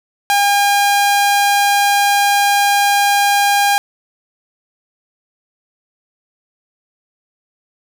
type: tone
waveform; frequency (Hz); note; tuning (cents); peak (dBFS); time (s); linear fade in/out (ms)
sawtooth; 808; G#5; -48; -7; 0.3-3.78; 0
effects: none